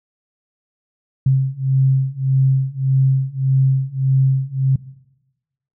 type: beating tone pair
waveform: sine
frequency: 132.6 / 134.3 Hz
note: C3 / C3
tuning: +23 / +46 cents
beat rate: 1.7 Hz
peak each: -16 dBFS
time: 1.26-4.76 s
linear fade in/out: 5 ms
effects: noise-tail reverb RT60 1.0 s tail -19 dB re dry